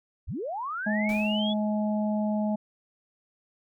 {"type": "linear sweep", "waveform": "sine", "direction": "up", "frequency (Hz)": [32.7, 3451], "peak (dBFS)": -30, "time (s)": [0.27, 1.54], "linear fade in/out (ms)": 20}
{"type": "harmonic tone", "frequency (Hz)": 211.7, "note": "G#3", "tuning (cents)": 33, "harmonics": [1, 3, 4], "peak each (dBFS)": [-25, -32, -37], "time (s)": [0.86, 2.56], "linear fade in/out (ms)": 10}
{"type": "noise with exponential decay", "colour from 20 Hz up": "pink", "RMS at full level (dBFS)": -41, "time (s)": [1.09, 1.65], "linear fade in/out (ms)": 1, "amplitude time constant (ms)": 120}
{"effects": []}